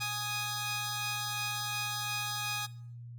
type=tone pair together; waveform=10% pulse; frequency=830.6 / 1244.5 Hz; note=G#5 / D#6; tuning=0 / 0 cents; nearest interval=perfect fifth; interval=700 cents; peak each=-28 dBFS; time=0-2.67 s; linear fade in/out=20 ms; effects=noise-tail reverb RT60 0.6 s tail -20 dB re dry + added 119 Hz sine -43 dBFS peak until 3.18 s